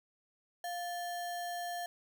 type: tone with sample-and-hold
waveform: sine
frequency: 700 Hz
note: F5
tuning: 4 cents sharp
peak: -36 dBFS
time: 0.64-1.86 s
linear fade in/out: 2 ms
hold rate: 2450 Hz
effects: none